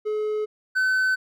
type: tone pair in turn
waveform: triangle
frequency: 426.4 / 1519.5 Hz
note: G#4 / F#6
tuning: +46 / +46 cents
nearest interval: octave + minor seventh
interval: 2200 cents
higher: second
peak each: -21 / -17 dBFS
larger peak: second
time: 0.05-0.46 / 0.75-1.16 s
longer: neither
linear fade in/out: 20 ms
effects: none